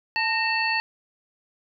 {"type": "harmonic tone with a mistuned harmonic", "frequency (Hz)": 887, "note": "A5", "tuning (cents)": 14, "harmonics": [1, 2, 3, 5], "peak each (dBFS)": [-27, -26, -26, -30], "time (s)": [0.16, 0.8], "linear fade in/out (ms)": 0, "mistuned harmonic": 2, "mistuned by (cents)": 70, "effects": []}